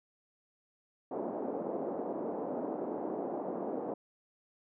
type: band-pass noise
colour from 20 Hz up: pink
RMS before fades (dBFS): -37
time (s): 1.11-3.94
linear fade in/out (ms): 5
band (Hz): 250 to 760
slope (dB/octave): 24
effects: none